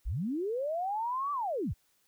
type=linear two-way sweep; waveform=sine; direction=up then down; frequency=30.87 to 1174.7 to 30.87 Hz; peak=-30 dBFS; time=0.05-1.74 s; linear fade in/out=20 ms; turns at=1.32 s; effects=white hiss -71 dBFS RMS until 2.07 s